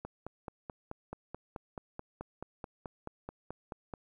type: click train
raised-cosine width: 1 ms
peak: -26 dBFS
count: 19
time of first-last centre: 0.05-3.938 s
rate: 4.63 Hz
effects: 11-bit